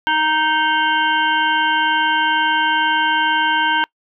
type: harmonic tone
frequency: 311.1 Hz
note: D#4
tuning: in tune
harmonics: 1 / 3 / 5 / 7 / 9 / 10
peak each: -29 / -17 / -18 / -28 / -26 / -24 dBFS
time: 0.07-3.84 s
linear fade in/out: 0 ms
effects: noise-tail reverb RT60 0.1 s tail -25 dB re dry